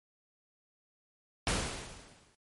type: noise with exponential decay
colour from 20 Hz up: pink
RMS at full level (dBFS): -28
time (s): 1.47-2.35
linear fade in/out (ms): 1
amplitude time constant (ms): 190
effects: MP3 48 kbps